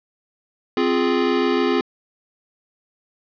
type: chord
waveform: square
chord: F minor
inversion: second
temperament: equal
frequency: 261.6 / 349.2 / 415.3 Hz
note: C4 / F4 / Ab4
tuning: 0 / 0 / 0 cents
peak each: -22 dBFS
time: 0.77-1.81 s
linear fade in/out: 2 ms
effects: resampled to 11025 Hz + 9-bit